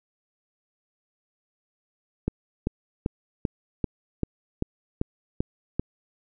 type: click train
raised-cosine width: 3 ms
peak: -11 dBFS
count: 10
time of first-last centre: 2.28-5.796 s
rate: 2.56 Hz
effects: none